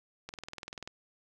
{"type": "click train", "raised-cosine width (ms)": 0.2, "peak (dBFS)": -24, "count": 13, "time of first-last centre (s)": [0.29, 0.875], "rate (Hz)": 20.5, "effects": []}